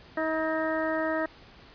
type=harmonic tone with a mistuned harmonic; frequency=318 Hz; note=D#4; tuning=38 cents sharp; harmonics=1 / 2 / 3 / 4 / 5 / 6; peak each=-31 / -29 / -37 / -36 / -37 / -35 dBFS; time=0.17-1.26 s; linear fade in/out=5 ms; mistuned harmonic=6; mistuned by=-44 cents; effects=pink hiss -52 dBFS RMS until 1.74 s + resampled to 11025 Hz